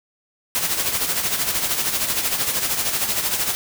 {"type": "noise with tremolo", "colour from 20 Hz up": "white", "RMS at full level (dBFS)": -20, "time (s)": [0.55, 3.55], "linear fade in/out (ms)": 0, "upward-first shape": "sine", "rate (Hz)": 13, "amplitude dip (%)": 55, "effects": []}